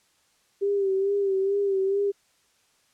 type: tone with vibrato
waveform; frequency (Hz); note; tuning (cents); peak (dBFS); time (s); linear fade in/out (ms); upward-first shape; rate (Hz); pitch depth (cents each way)
sine; 393.3; G4; +6; -21; 0.61-2.12; 20; sine; 2.3; 48
effects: white hiss -65 dBFS RMS until 2.93 s + low-pass 9000 Hz 12 dB/octave